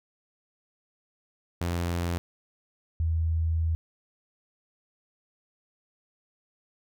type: tone pair in turn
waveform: sawtooth / sine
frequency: 86.4 / 81.29 Hz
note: F2 / E2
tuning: -18 / -24 cents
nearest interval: minor second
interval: 106 cents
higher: first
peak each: -23 dBFS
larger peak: neither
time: 1.61-2.18 / 3-3.75 s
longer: second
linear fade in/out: 0 ms
effects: none